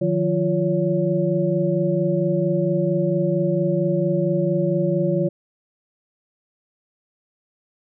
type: tone cluster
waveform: sine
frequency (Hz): 154.8 / 179.2 / 347.7 / 563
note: D#3 / F3 / F4 / C#5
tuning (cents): -9 / +45 / -8 / +27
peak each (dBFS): -23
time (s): 0.01-5.29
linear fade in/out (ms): 10
effects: none